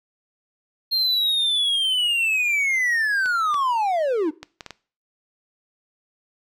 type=linear sweep; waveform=triangle; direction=down; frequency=4224 to 283.8 Hz; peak=-17 dBFS; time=0.91-4.31 s; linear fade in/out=20 ms
type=clicks; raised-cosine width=0.2 ms; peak=-17 dBFS; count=6; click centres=3.259 / 3.543 / 4.43 / 4.608 / 4.663 / 4.707 s
effects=noise-tail reverb RT60 0.4 s tail -20 dB re dry